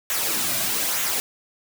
white noise with flanger, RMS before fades -24 dBFS, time 0.1-1.2 s, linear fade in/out 0 ms, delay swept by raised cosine 0.2 to 2.3 ms, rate 1.1 Hz, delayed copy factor -0.5, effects none

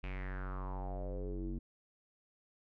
square tone with low-pass filter sweep, 46.86 Hz, F#1, 23 cents sharp, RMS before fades -40 dBFS, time 0.03-1.59 s, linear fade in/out 10 ms, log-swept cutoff 2600 to 270 Hz, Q 5.3, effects none

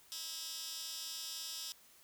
15% pulse tone with high-pass filter, 323.3 Hz, E4, 34 cents flat, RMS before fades -44 dBFS, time 0.12-1.72 s, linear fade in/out 0 ms, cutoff 4500 Hz, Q 1.9, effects white hiss -63 dBFS RMS until 2.03 s

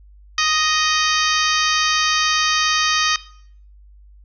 harmonic tone with a mistuned harmonic, 622.3 Hz, D#5, in tune, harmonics 2 / 3 / 4 / 5 / 6 / 7 / 8 / 9 / 10, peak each -21 / -23 / -24 / -25 / -26 / -26 / -27 / -28 / -28 dBFS, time 0.38-3.16 s, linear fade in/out 2 ms, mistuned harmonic 7, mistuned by +82 cents, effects noise-tail reverb RT60 0.6 s tail -18 dB re dry + added 50 Hz sine -43 dBFS peak until 4.24 s

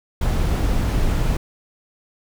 brown noise, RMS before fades -19 dBFS, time 0.21-1.37 s, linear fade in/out 5 ms, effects none

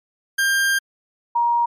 40% pulse / sine tone pair in turn, 1595 / 945.1 Hz, G6 / A#5, +30 / +24 cents, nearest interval major sixth, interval 906 cents, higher first, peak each -15 dBFS, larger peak neither, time 0.38-0.79 / 1.35-1.66 s, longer first, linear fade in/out 10 ms, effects MP3 64 kbps

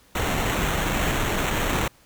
pink noise with sample-and-hold, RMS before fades -24 dBFS, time 0.15-1.88 s, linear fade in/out 5 ms, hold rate 4900 Hz, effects pink hiss -56 dBFS RMS until 2.05 s

